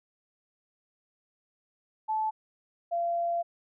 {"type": "tone pair in turn", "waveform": "sine", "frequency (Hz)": [870, 685.7], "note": ["A5", "F5"], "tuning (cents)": [-20, -32], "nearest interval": "major third", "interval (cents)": 412, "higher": "first", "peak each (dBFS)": -26, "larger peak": "neither", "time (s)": [[2.08, 2.31], [2.91, 3.43]], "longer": "second", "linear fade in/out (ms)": 20, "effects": []}